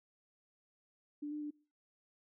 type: tone with pitch steps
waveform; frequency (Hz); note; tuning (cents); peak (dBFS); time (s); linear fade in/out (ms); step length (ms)
sine; 293.8 / 299.8 / 296.2; D4 / D4 / D4; +1 / +36 / +15; -38; 1.22-1.508; 10; 96
effects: noise-tail reverb RT60 0.4 s tail -24 dB re dry